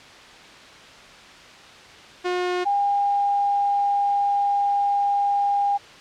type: tone pair in turn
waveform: sawtooth / sine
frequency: 359.6 / 807.3 Hz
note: F#4 / G#5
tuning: -49 / -49 cents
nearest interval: octave + major second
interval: 1400 cents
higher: second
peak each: -18 dBFS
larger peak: neither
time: 2.24-2.65 / 2.65-5.78 s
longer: second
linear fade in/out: 20 ms
effects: white hiss -44 dBFS RMS until 6 s + low-pass 4000 Hz 12 dB/octave